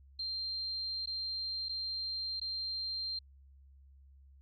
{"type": "tone with dropouts", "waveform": "sine", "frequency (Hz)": 4169, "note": "C8", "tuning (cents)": -7, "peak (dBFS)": -35, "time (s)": [0.19, 3.19], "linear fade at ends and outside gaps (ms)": 5, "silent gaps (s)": [[1.059, 1.072], [1.686, 1.692], [2.399, 2.414]], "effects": ["added 68 Hz sine -56 dBFS peak until 4.41 s"]}